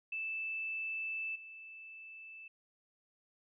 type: tone with level steps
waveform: sine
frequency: 2637 Hz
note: E7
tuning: in tune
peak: -36 / -48 dBFS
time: 0.12-2.48 s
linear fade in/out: 5 ms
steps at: 1.35 s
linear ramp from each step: 10 ms
effects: none